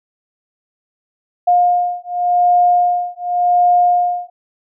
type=beating tone pair; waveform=sine; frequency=710 / 710.89 Hz; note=F5 / F5; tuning=+28 / +31 cents; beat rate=0.89 Hz; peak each=-14 / -14 dBFS; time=1.47-4.3 s; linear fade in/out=10 ms; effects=none